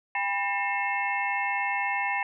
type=tone cluster; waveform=sine; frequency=801 / 985 / 1802 / 2151 / 2656 Hz; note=G5 / B5 / A6 / C7 / E7; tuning=+37 / -5 / +41 / +47 / +12 cents; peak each=-30 / -33 / -32 / -31 / -34 dBFS; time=0.15-2.23 s; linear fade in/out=2 ms; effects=none